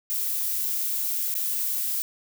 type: noise with dropouts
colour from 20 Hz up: violet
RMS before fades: -27 dBFS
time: 0.1-2.02 s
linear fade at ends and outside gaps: 0 ms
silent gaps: 1.341-1.352 s
effects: none